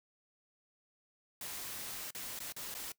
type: noise with dropouts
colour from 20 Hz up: white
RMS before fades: -43 dBFS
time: 1.41-2.92 s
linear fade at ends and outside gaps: 2 ms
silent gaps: 2.107-2.148 / 2.391-2.402 / 2.523-2.564 / 2.742-2.749 s
effects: noise-tail reverb RT60 0.1 s tail -20 dB re dry